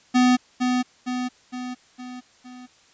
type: tone with echo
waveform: square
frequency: 250.3 Hz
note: B3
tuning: 23 cents sharp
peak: -15 dBFS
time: 0.14-0.37 s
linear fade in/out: 20 ms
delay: 460 ms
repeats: 5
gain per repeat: -5 dB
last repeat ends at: 2.67 s
effects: white hiss -56 dBFS RMS until 2.93 s + resampled to 16000 Hz